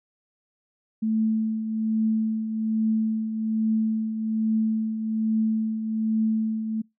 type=tone with tremolo; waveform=sine; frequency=220 Hz; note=A3; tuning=in tune; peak=-19 dBFS; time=1.02-6.82 s; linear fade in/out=10 ms; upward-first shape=triangle; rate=1.2 Hz; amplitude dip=60%; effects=noise-tail reverb RT60 0.2 s tail -26 dB re dry